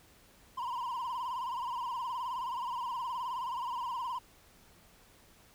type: tone with vibrato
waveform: triangle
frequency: 989 Hz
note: B5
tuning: 2 cents sharp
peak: -32 dBFS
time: 0.57-4.19 s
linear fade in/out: 10 ms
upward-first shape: sine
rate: 19 Hz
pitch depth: 110 cents each way
effects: pink hiss -61 dBFS RMS until 5.54 s